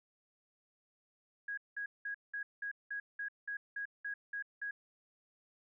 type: tone bursts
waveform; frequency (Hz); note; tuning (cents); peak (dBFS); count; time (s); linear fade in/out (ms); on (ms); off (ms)
sine; 1651; G#6; -11; -37; 12; 1.48-4.71; 5; 95; 190
effects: none